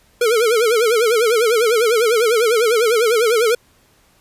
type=tone with vibrato; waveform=square; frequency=456.7 Hz; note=A#4; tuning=36 cents flat; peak=-13 dBFS; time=0.21-3.55 s; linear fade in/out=5 ms; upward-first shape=sine; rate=10 Hz; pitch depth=120 cents each way; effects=pink hiss -55 dBFS RMS until 4.2 s + resampled to 32000 Hz